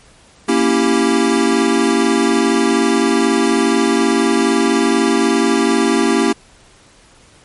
square chord, A# diminished seventh, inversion none, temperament equal, 233.1 / 277.2 / 329.6 / 392 Hz, A#3 / C#4 / E4 / G4, 0 / 0 / 0 / 0 cents, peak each -18 dBFS, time 0.48-6.33 s, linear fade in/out 10 ms, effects pink hiss -47 dBFS RMS until 7.44 s + MP3 48 kbps

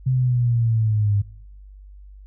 sine linear sweep, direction down, 130.81 to 100 Hz, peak -16 dBFS, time 0.06-1.22 s, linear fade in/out 10 ms, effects noise-tail reverb RT60 0.8 s tail -26 dB re dry + added 49 Hz sine -40 dBFS peak until 2.26 s

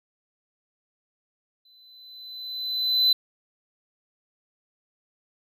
triangle tone with exponential growth, 4021 Hz, B7, 30 cents sharp, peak -14 dBFS, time 1.65-3.13 s, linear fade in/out 5 ms, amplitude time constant 320 ms, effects none

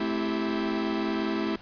45% pulse chord, A minor seventh, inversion none, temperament equal with one note detuned, 216.6 / 261.6 / 329.6 / 392 Hz, A3 / C4 / E4 / G4, -27 / 0 / 0 / 0 cents, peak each -31 / -34 / -30 / -34 dBFS, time 0-1.56 s, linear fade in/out 5 ms, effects pink hiss -50 dBFS RMS until 1.61 s + resampled to 11025 Hz

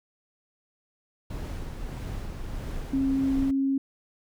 brown noise with tremolo, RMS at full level -33 dBFS, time 1.3-3.51 s, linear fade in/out 5 ms, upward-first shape sine, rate 1.6 Hz, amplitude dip 30%
sine tone with pitch glide, 269.5 to 271.5 Hz, C#4 to C#4, -49 to -36 cents, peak -22 dBFS, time 2.93-3.78 s, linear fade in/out 5 ms, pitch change +13 cents, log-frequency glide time 3.35-3.52 s
effects none

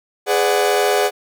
40% pulse chord, G# half-diminished seventh, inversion none, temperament equal with one note detuned, 415.3 / 504.8 / 587.3 / 740 Hz, G#4 / B4 / D5 / F#5, 0 / +38 / 0 / 0 cents, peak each -17 / -21 / -21 / -19 dBFS, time 0.26-1.11 s, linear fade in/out 50 ms, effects none

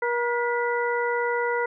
harmonic tone with a mistuned harmonic, 477.9 Hz, A#4, 43 cents sharp, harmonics 1 / 2 / 3 / 4, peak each -25 / -28 / -30 / -31 dBFS, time 0.02-1.66 s, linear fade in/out 5 ms, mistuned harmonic 4, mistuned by +59 cents, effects none

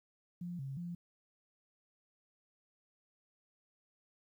sine tone with pitch steps, 175.3 / 135.8 / 173.6 Hz, F3 / C#3 / F3, +7 / -35 / -10 cents, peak -39 dBFS, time 0.41-0.95 s, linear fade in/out 5 ms, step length 180 ms, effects 12-bit

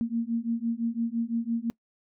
sine beating tone pair, 228.6 / 234.5 Hz, A#3 / A#3, -34 / +11 cents, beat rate 5.9 Hz, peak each -29 dBFS, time 0.01-1.7 s, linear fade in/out 0 ms, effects noise-tail reverb RT60 0.1 s tail -23 dB re dry

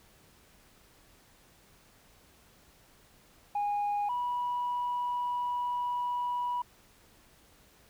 sine tone pair in turn, 821 / 976.3 Hz, G#5 / B5, -20 / -20 cents, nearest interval minor third, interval 300 cents, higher second, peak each -26 / -28 dBFS, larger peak first, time 3.55-4.09 / 4.09-6.62 s, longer second, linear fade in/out 5 ms, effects tanh soft clip ceiling -26 dBFS + pink hiss -61 dBFS RMS until 7.89 s

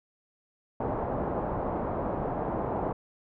white low-pass noise, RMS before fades -31 dBFS, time 0.8-2.93 s, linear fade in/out 5 ms, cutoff 870 Hz, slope 24 dB/octave, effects none

